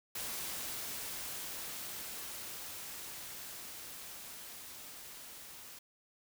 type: noise with level ramp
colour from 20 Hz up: white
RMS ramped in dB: -40 to -51 dBFS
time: 0.15-5.79 s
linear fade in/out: 5 ms
effects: none

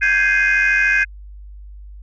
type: chord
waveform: sine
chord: Ab major seventh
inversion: third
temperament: equal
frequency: 1568 / 1661.2 / 2093 / 2489 Hz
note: G6 / Ab6 / C7 / Eb7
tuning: 0 / 0 / 0 / 0 cents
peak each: -16 / -17 / -19 / -18 dBFS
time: 0.01-1.05 s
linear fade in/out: 20 ms
effects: tanh soft clip ceiling -7 dBFS + added 50 Hz sine -34 dBFS peak until 2.02 s

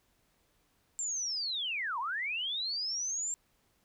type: linear two-way sweep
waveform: sine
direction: down then up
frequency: 7459 to 891 to 7459 Hz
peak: -32 dBFS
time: 0.99-3.34 s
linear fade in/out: 0 ms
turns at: 1.99 s
effects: pink hiss -72 dBFS RMS until 3.84 s

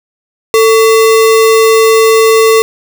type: tone with sample-and-hold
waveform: sine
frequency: 445.2 Hz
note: A4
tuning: 20 cents sharp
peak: -3 dBFS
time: 0.54-2.62 s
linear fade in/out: 0 ms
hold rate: 1575 Hz
effects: none

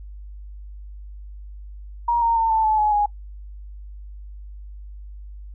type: tone with pitch steps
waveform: sine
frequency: 945 / 924.5 / 904.4 / 884.8 / 865.6 / 846.8 / 828.4 Hz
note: A#5 / A#5 / A5 / A5 / A5 / G#5 / G#5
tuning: +23 / -15 / +47 / +9 / -29 / +33 / -5 cents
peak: -16 dBFS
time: 2.08-3.06 s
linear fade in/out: 5 ms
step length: 140 ms
effects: noise-tail reverb RT60 0.1 s tail -21 dB re dry + added 50 Hz sine -35 dBFS peak until 5.54 s

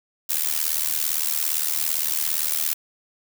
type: noise with amplitude modulation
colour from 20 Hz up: blue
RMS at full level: -20 dBFS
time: 0.29-2.74 s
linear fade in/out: 10 ms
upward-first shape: sine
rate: 77.6 Hz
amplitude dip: 90%
effects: none

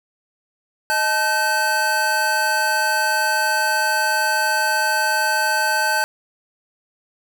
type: tone cluster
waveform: square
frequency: 624 / 868 / 1535 Hz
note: D#5 / A5 / G6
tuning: +5 / -24 / -37 cents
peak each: -28 / -22 / -20 dBFS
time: 0.9-6.04 s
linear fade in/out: 0 ms
effects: none

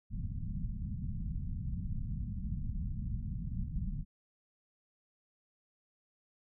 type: low-pass noise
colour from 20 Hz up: pink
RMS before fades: -37 dBFS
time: 0.1-4.05 s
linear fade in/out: 50 ms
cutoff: 210 Hz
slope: 48 dB/octave
effects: none

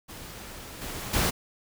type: noise with level steps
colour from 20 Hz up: pink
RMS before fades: -42 / -36 / -25 dBFS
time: 0.08-1.31 s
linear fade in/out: 20 ms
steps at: 0.81 / 1.13 s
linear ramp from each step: 10 ms
effects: none

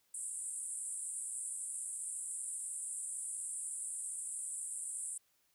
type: band-pass noise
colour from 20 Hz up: pink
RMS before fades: -42 dBFS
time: 0.14-5.18 s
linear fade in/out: 5 ms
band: 8000 to 10000 Hz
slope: 96 dB/octave
effects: white hiss -75 dBFS RMS until 5.54 s

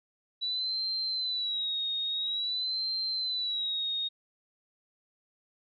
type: tone with vibrato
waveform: sine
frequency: 3925 Hz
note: B7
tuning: 11 cents flat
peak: -29 dBFS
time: 0.41-4.09 s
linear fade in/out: 20 ms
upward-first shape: sine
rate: 0.49 Hz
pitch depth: 92 cents each way
effects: none

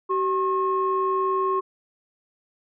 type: tone pair together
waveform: sine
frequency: 381.3 / 1079 Hz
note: G4 / C#6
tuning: -48 / -47 cents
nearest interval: octave + tritone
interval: 1801 cents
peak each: -23 / -22 dBFS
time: 0.09-1.61 s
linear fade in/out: 20 ms
effects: tanh soft clip ceiling -13 dBFS

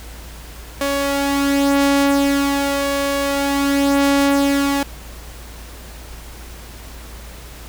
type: tone with flanger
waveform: sawtooth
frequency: 279.8 Hz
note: C#4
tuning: 16 cents sharp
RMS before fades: -17 dBFS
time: 0.81-4.83 s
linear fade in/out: 2 ms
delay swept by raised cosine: 1.7 to 3.6 ms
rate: 0.45 Hz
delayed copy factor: +0.5
effects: added 57 Hz sine -35 dBFS peak until 7.68 s + pink hiss -39 dBFS RMS until 7.68 s

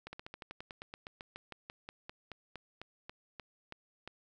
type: slowing click train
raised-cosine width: 0.3 ms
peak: -28 dBFS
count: 25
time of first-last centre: 0.07-4.076 s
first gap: 60 ms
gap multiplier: 1.08
effects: none

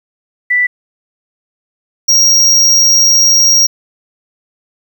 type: tone pair in turn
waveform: sine / square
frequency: 1975.5 / 5631 Hz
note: B6 / F8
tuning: 0 / +13 cents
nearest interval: octave + tritone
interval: 1813 cents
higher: second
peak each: -8 / -6 dBFS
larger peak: second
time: 0.5-0.67 / 2.08-3.67 s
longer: second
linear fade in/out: 10 ms
effects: 8-bit

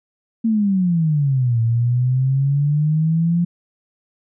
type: exponential two-way sweep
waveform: sine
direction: down then up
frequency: 230.2 to 113.6 to 174.7 Hz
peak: -14 dBFS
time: 0.44-3.45 s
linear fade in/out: 10 ms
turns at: 1.61 s
effects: none

